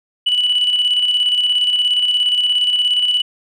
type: tone with tremolo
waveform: sine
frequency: 2960 Hz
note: F#7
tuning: in tune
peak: -10 dBFS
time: 0.26-3.22 s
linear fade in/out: 10 ms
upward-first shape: square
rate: 17 Hz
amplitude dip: 45%
effects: tanh soft clip ceiling -8 dBFS